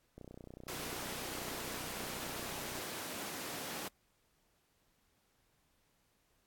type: click train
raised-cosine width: 2 ms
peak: -36 dBFS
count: 81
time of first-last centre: 0.18-2.786 s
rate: 30.7 Hz
type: high-pass noise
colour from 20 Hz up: pink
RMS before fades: -43 dBFS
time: 0.68-3.88 s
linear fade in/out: 2 ms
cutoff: 210 Hz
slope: 12 dB/octave
effects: pink hiss -75 dBFS RMS until 6.46 s + AAC 64 kbps